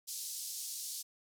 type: band-pass noise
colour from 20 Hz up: pink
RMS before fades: -42 dBFS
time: 0.07-1.03 s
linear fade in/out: 20 ms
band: 4700 to 14000 Hz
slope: 24 dB/octave
effects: none